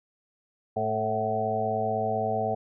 harmonic tone with a mistuned harmonic, 110 Hz, A2, in tune, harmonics 1 / 2 / 4 / 5 / 6 / 7, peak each -35 / -35 / -32 / -35 / -30 / -29 dBFS, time 0.76-2.55 s, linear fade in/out 10 ms, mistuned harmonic 7, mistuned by -32 cents, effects none

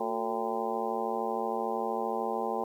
harmonic tone with a mistuned harmonic, 113.1 Hz, A2, 48 cents sharp, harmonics 2 / 3 / 4 / 5 / 6 / 7 / 8 / 9, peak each -39 / -38 / -35 / -38 / -40 / -34 / -40 / -39 dBFS, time 0-2.64 s, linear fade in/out 5 ms, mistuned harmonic 3, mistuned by +120 cents, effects 10-bit

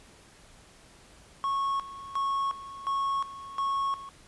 triangle tone with tremolo, 1100 Hz, C#6, 14 cents flat, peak -24 dBFS, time 1.44-4.09 s, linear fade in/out 0 ms, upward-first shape square, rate 1.4 Hz, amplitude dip 80%, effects pink hiss -55 dBFS RMS until 4.27 s + resampled to 24000 Hz

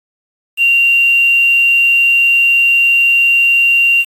sine tone with quantisation, 2766 Hz, F7, 17 cents flat, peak -7 dBFS, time 0.57-4.05 s, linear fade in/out 50 ms, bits 5, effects AAC 64 kbps

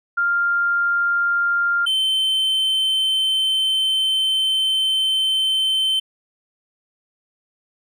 sine / triangle tone pair in turn, 1396.9 / 3087 Hz, F6 / G7, 0 / -27 cents, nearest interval octave + major second, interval 1373 cents, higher second, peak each -16 / -15 dBFS, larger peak second, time 0.17-1.86 / 1.86-6 s, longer second, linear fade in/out 10 ms, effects none

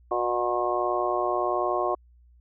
harmonic tone with a mistuned harmonic, 121.2 Hz, B2, 32 cents flat, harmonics 3 / 4 / 5 / 6 / 7 / 8 / 9, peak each -29 / -35 / -29 / -29 / -38 / -37 / -29 dBFS, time 0.11-1.95 s, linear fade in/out 5 ms, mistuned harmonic 9, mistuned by -18 cents, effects added 60 Hz sine -53 dBFS peak until 2.4 s

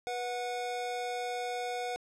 square tone pair together, 488.6 / 732 Hz, B4 / F#5, -19 / -19 cents, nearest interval perfect fifth, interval 700 cents, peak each -38 / -36 dBFS, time 0.07-1.96 s, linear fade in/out 0 ms, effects low-pass 8000 Hz 12 dB/octave

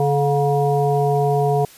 harmonic tone with a mistuned harmonic, 142.9 Hz, D3, 47 cents flat, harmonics 1 / 3 / 5 / 7, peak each -19 / -19 / -20 / -29 dBFS, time 0-1.65 s, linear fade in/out 2 ms, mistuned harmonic 7, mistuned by -79 cents, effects white hiss -45 dBFS RMS until 1.77 s + resampled to 32000 Hz

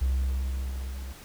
triangle tone with level ramp, 65.41 Hz, C2, in tune, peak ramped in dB -18 to -33 dBFS, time 0.01-1.13 s, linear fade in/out 10 ms, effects tanh soft clip ceiling -19 dBFS + pink hiss -48 dBFS RMS until 1.24 s

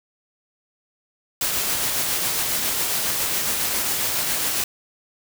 white noise with tremolo, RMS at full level -22 dBFS, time 1.41-4.64 s, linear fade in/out 2 ms, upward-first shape triangle, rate 7.3 Hz, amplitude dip 30%, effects none

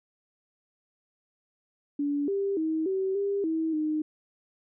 sine tone with pitch steps, 287.4 / 396 / 317.6 / 382.2 / 399.8 / 321.6 / 307.8 Hz, D4 / G4 / D#4 / G4 / G4 / E4 / D#4, -37 / +18 / +36 / -44 / +34 / -43 / -19 cents, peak -25 dBFS, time 1.99-4.02 s, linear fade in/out 5 ms, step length 290 ms, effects none

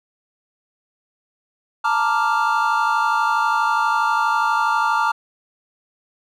triangle chord, Bb major seventh, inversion third, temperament equal, 880 / 932.3 / 1174.7 / 1396.9 Hz, A5 / Bb5 / D6 / F6, 0 / 0 / 0 / 0 cents, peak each -20 dBFS, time 1.84-5.12 s, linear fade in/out 10 ms, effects none

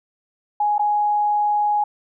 sine tone with dropouts, 833 Hz, G#5, 5 cents sharp, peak -16 dBFS, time 0.6-1.84 s, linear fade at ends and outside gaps 5 ms, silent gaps 0.782-0.793 s, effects none

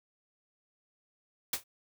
white noise with exponential decay, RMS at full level -26 dBFS, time 1.53-1.64 s, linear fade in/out 5 ms, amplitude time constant 22 ms, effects none

